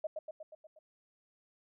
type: tone with echo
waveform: sine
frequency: 622.3 Hz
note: D#5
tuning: in tune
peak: -32 dBFS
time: 0.04-0.07 s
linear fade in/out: 5 ms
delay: 120 ms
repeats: 6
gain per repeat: -4 dB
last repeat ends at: 0.79 s
effects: none